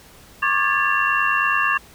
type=tone cluster; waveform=sine; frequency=1093 / 1182 / 1640 / 1743 / 2742 Hz; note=C#6 / D6 / G#6 / A6 / F7; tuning=-25 / +11 / -22 / -17 / -32 cents; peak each=-23 dBFS; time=0.42-1.78 s; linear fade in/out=10 ms; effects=pink hiss -47 dBFS RMS until 1.94 s